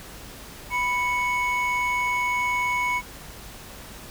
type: tone pair together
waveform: triangle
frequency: 987.8 / 2215 Hz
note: B5 / C#7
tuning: 0 / -2 cents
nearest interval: octave + major second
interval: 1398 cents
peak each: -23 dBFS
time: 0.7-3.02 s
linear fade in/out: 50 ms
effects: added 50 Hz sine -48 dBFS peak until 4.1 s + pink hiss -42 dBFS RMS until 4.1 s